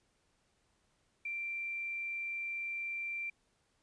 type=tone with quantisation; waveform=sine; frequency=2357 Hz; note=D7; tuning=6 cents sharp; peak=-36 dBFS; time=1.25-3.3 s; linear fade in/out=5 ms; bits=11; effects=pink hiss -75 dBFS RMS until 3.82 s + resampled to 22050 Hz